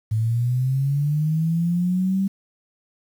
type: linear sweep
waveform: sine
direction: up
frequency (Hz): 107.6 to 196.1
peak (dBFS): -18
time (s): 0.11-2.28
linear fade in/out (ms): 10
effects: 8-bit